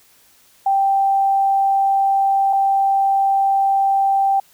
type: tone pair in turn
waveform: sine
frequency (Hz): 784 / 784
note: G5 / G5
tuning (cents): 0 / 0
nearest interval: unison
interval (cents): 0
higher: neither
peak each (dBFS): -13 / -13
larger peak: neither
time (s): 0.66-2.53 / 2.53-4.4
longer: neither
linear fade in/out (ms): 5
effects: white hiss -53 dBFS RMS until 4.53 s